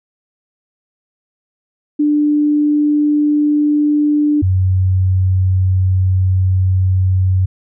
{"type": "tone pair in turn", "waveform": "sine", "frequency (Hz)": [296.5, 93.39], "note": ["D4", "F#2"], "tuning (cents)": [17, 17], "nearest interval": "octave + minor sixth", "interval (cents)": 2000, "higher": "first", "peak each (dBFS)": -10, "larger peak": "neither", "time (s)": [[1.99, 4.42], [4.42, 7.46]], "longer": "second", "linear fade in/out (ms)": 10, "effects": []}